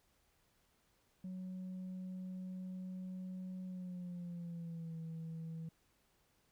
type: tone with pitch glide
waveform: sine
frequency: 185 to 162.92 Hz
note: F#3 to E3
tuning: 0 to -20 cents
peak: -40 dBFS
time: 1.24-5.69 s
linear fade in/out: 5 ms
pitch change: -220 cents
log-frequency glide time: 3.65-4.97 s
effects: tanh soft clip ceiling -41 dBFS + pink hiss -75 dBFS RMS until 6.51 s